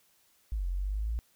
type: exponential two-way sweep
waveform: sine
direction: down then up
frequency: 58.27 to 43.65 to 58.27 Hz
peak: -29 dBFS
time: 0.52-1.19 s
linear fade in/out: 0 ms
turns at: 0.66 s
effects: white hiss -67 dBFS RMS until 1.35 s